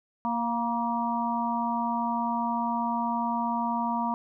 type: harmonic tone with a mistuned harmonic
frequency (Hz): 233.1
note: A#3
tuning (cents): 0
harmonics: 1 / 3 / 4 / 5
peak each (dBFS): -30 / -34 / -28 / -36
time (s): 0.25-4.14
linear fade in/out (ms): 0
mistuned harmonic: 4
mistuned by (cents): +30
effects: none